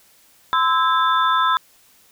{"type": "tone cluster", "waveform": "sine", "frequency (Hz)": [1025, 1312, 1634, 3534], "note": ["C6", "E6", "G#6", "A7"], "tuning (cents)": [-36, -9, -29, 7], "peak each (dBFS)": [-18, -18, -25, -26], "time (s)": [0.53, 1.57], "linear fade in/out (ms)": 0, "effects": ["white hiss -54 dBFS RMS until 2.11 s"]}